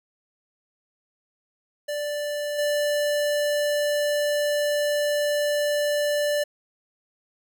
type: tone with level steps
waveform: square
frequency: 587.3 Hz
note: D5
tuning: in tune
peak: -27 / -22 dBFS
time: 1.88-6.44 s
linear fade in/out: 10 ms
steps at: 2.58 s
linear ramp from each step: 10 ms
effects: none